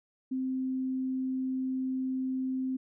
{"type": "tone", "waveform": "sine", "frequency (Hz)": 260.4, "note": "C4", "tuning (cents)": -8, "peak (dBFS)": -29, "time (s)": [0.31, 2.77], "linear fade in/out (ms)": 10, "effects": []}